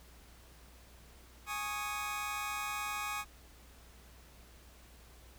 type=chord; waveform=25% pulse; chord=Ab suspended fourth; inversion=none; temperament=just; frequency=830.6 / 1107.5 / 1245.9 Hz; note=Ab5 / Db6 / Eb6; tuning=0 / -2 / +2 cents; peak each=-38 / -38 / -36 dBFS; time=1.46-3.25 s; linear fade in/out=50 ms; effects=added 60 Hz sine -57 dBFS peak until 5.38 s + pink hiss -60 dBFS RMS until 5.38 s